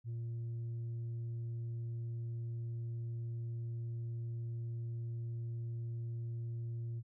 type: tone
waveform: sine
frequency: 116.54 Hz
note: A#2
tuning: in tune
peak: -35 dBFS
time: 0.04-7.03 s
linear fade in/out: 50 ms
effects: tanh soft clip ceiling -37 dBFS